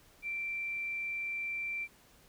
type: tone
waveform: sine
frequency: 2349 Hz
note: D7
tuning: in tune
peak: -34 dBFS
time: 0.22-1.88 s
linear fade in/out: 50 ms
effects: pink hiss -62 dBFS RMS until 2.28 s